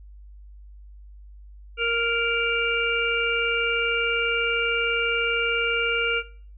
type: harmonic tone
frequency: 466.2 Hz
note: A#4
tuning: in tune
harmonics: 1 / 3 / 5 / 6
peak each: -27 / -27 / -27 / -27 dBFS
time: 1.77-6.23 s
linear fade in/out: 50 ms
effects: noise-tail reverb RT60 0.5 s tail -19 dB re dry + added 50 Hz sine -42 dBFS peak until 6.57 s